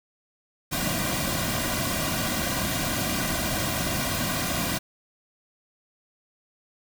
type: noise with comb filter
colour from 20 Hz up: pink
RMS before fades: -27 dBFS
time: 0.71-4.79 s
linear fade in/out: 20 ms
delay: 2.3 ms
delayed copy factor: -0.8
effects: none